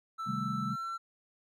triangle tone with pitch glide, 1324 to 1348.7 Hz, E6 to E6, +7 to +39 cents, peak -33 dBFS, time 0.18-0.98 s, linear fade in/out 20 ms, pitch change +32 cents, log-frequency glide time 0.68-0.74 s
sine chord, A half-diminished seventh, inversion first, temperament equal, 130.81 / 155.56 / 196 / 220 Hz, C3 / Eb3 / G3 / A3, 0 / 0 / 0 / 0 cents, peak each -39 / -41 / -37 / -38 dBFS, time 0.26-0.76 s, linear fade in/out 20 ms
effects none

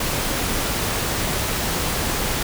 pink noise, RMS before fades -23 dBFS, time 0-2.43 s, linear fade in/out 5 ms, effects none

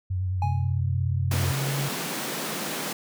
sine tone with vibrato, 92.5 Hz, F#2, in tune, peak -24 dBFS, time 0.1-1.52 s, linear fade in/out 10 ms, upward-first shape triangle, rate 9.4 Hz, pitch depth 48 cents each way
triangle tone with exponential decay, 830.6 Hz, G#5, in tune, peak -22 dBFS, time 0.42-0.8 s, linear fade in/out 2 ms, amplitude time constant 82 ms
sine tone with pitch glide, 129.4 to 139.49 Hz, C3 to C#3, -19 to +11 cents, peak -26 dBFS, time 0.43-1.89 s, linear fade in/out 10 ms, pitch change +130 cents, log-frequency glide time 1.2-1.77 s
pink high-pass noise, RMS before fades -31 dBFS, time 1.31-2.93 s, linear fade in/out 5 ms, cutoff 150 Hz, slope 48 dB/octave
effects none

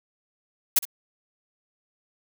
blue noise with echo, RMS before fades -18 dBFS, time 0.76-0.79 s, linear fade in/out 5 ms, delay 63 ms, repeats 1, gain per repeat -15 dB, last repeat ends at 0.853 s, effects none

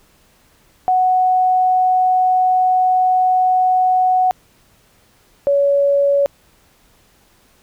sine tone pair in turn, 740 / 563.5 Hz, F#5 / C#5, 0 / +28 cents, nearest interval perfect fourth, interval 472 cents, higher first, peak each -11 dBFS, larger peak neither, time 0.88-4.31 / 5.47-6.26 s, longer first, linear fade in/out 0 ms, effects pink hiss -54 dBFS RMS until 7.62 s

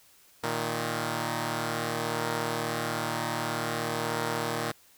5% pulse tone pair together, 116.54 / 155.56 Hz, A#2 / D#3, 0 / 0 cents, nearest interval perfect fourth, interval 500 cents, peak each -20 / -21 dBFS, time 0.43-4.72 s, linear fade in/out 10 ms, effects white hiss -59 dBFS RMS until 4.97 s

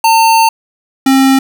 square tone pair in turn, 900 / 267.6 Hz, A5 / C4, +39 / +39 cents, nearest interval octave + major sixth, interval 2100 cents, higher first, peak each -6 dBFS, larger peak neither, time 0.04-0.49 / 1.06-1.39 s, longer first, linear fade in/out 5 ms, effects none

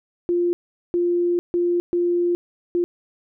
sine tone bursts at uneven times, 349.2 Hz, F4, in tune, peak -17 dBFS, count 5, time 0.29-0.53 / 0.94-1.39 / 1.54-1.8 / 1.93-2.35 / 2.75-2.84 s, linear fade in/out 0 ms, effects none

